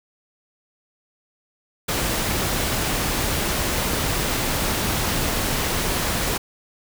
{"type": "noise", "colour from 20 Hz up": "pink", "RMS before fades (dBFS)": -23, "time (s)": [1.88, 6.38], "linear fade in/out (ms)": 10, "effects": []}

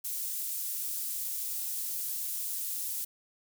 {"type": "high-pass noise", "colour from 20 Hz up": "pink", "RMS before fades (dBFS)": -35, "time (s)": [0.04, 3.05], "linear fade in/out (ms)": 10, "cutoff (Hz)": 11000, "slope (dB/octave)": 12, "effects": []}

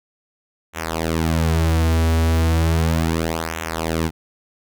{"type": "tone with flanger", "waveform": "sawtooth", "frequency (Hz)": 81.4, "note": "E2", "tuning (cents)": -21, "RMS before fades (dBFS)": -19, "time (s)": [0.73, 4.11], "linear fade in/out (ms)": 50, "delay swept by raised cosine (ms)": [0.21, 5.81], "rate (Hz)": 0.35, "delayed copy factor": -0.85, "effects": []}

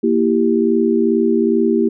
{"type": "chord", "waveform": "sine", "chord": "E diminished", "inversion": "second", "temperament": "equal", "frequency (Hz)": [233.1, 329.6, 392], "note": ["Bb3", "E4", "G4"], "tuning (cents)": [0, 0, 0], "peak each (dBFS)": [-16, -17, -16], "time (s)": [0.03, 1.89], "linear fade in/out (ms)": 10, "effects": []}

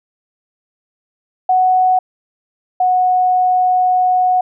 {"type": "tone pair in turn", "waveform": "sine", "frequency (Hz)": [741, 734.2], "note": ["F#5", "F#5"], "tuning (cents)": [2, -14], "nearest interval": "unison", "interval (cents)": 16, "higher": "first", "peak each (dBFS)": [-9, -10], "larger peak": "first", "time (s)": [[1.49, 1.99], [2.8, 4.41]], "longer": "second", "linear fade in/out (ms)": 5, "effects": []}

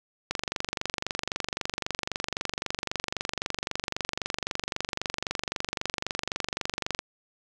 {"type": "click train", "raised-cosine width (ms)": 0.2, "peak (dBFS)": -11, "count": 160, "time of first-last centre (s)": [0.31, 6.991], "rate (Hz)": 23.8, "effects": []}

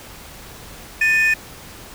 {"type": "tone pair together", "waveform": "triangle", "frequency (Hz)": [1780.4, 2489], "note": ["A6", "D#7"], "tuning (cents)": [20, 0], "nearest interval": "tritone", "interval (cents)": 580, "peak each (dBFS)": -14, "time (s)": [1.01, 1.34], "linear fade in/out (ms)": 5, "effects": ["tanh soft clip ceiling -6 dBFS", "pink hiss -39 dBFS RMS until 1.94 s"]}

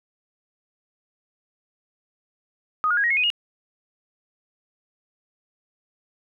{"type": "tone with pitch steps", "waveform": "sine", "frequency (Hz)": [1246, 1431.3, 1644.1, 1888.6, 2169, 2492, 2863], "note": ["D#6", "F6", "G#6", "A#6", "C#7", "D#7", "F7"], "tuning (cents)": [2, 42, -18, 22, -38, 2, 42], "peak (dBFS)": -18, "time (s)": [2.84, 3.302], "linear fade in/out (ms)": 0, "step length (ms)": 66, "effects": []}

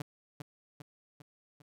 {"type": "tone with echo", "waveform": "sawtooth", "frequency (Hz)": 145.7, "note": "D3", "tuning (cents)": -13, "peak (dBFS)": -30, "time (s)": [0, 0.02], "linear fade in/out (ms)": 5, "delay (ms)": 400, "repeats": 4, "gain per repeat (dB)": -5, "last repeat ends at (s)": 1.62, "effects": []}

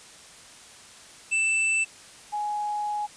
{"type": "tone pair in turn", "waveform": ["square", "sine"], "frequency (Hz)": [2652, 835.3], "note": ["E7", "G#5"], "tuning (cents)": [10, 10], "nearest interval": "octave + minor sixth", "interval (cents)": 2000, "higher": "first", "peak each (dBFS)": [-22, -26], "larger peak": "first", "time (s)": [[1.31, 1.85], [2.32, 3.07]], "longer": "second", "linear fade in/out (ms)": 20, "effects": ["white hiss -48 dBFS RMS until 3.16 s", "resampled to 22050 Hz"]}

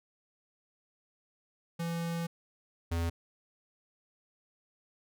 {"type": "tone pair in turn", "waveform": "square", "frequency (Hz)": [168.2, 84.1], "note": ["E3", "E2"], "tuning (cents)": [35, 35], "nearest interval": "octave", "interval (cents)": 1200, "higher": "first", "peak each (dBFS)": [-33, -30], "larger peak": "second", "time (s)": [[1.79, 2.27], [2.91, 3.1]], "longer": "first", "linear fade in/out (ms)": 10, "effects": []}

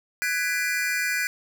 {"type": "chord", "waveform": "square", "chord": "G# half-diminished seventh", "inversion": "third", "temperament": "just", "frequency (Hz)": [1495.1, 1661.2, 1993.5, 2392], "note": ["F#6", "G#6", "B6", "D7"], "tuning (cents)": [18, 0, 16, 31], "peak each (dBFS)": -30, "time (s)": [0.22, 1.27], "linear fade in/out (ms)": 0, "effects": []}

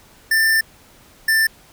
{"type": "tone pair in turn", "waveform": "square", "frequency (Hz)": [1784, 1777.2], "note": ["A6", "A6"], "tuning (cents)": [23, 17], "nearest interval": "unison", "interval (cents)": 6, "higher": "first", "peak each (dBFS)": -14, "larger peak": "neither", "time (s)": [[0.31, 0.61], [1.28, 1.47]], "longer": "first", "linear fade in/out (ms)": 5, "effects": ["pink hiss -49 dBFS RMS until 1.72 s"]}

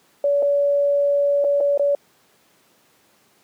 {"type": "tone with dropouts", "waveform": "sine", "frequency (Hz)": 570, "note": "C#5", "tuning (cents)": 48, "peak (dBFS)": -15, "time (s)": [0.24, 1.95], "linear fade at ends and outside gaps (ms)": 2, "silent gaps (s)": [[0.424, 0.427], [1.442, 1.446], [1.604, 1.608], [1.776, 1.795]], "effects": ["pink hiss -58 dBFS RMS until 3.43 s", "high-pass 200 Hz 12 dB/octave"]}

